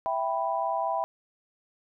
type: chord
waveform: sine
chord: E minor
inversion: none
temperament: equal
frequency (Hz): 659.3 / 784 / 987.8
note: E5 / G5 / B5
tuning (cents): 0 / 0 / 0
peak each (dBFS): -30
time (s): 0.06-1.04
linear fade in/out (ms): 0
effects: none